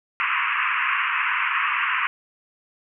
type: band-pass noise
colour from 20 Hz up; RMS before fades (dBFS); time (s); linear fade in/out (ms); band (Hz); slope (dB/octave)
pink; -23; 0.2-2.07; 0; 1000 to 2800; 96
effects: none